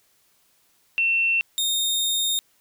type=tone pair in turn; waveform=sine / sawtooth; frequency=2700 / 3681 Hz; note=E7 / A#7; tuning=+41 / -23 cents; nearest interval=perfect fourth; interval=536 cents; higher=second; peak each=-18 dBFS; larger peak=neither; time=0.98-1.41 / 1.58-2.39 s; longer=second; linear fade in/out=0 ms; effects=white hiss -63 dBFS RMS until 2.6 s